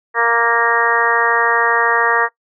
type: harmonic tone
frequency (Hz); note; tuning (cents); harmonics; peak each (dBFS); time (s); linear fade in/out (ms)
233.1; A#3; 0; 2 / 3 / 4 / 5 / 6 / 7 / 8; -20 / -24 / -19 / -18 / -24 / -20 / -18; 0.14-2.29; 50
effects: noise-tail reverb RT60 0.1 s tail -19 dB re dry